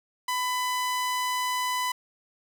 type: tone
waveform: sawtooth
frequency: 1000 Hz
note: B5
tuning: 21 cents sharp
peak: -22 dBFS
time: 0.28-1.92 s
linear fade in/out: 5 ms
effects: none